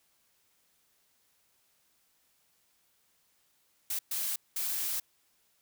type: noise bursts at uneven times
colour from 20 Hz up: blue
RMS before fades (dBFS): -33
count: 3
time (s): 3.9-3.99 / 4.11-4.36 / 4.56-5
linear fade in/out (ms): 5
effects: white hiss -71 dBFS RMS until 5.61 s